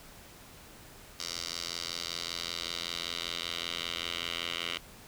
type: tone with band-pass filter sweep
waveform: 10% pulse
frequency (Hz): 85.2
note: F2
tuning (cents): -42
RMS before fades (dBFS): -37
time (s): 1.19-4.78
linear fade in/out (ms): 10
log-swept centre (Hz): 5100 to 3000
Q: 2.5
effects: pink hiss -52 dBFS RMS until 5.07 s